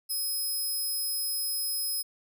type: tone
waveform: 5% pulse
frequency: 5100 Hz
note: D#8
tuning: 42 cents sharp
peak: -23 dBFS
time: 0.09-2.03 s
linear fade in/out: 20 ms
effects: none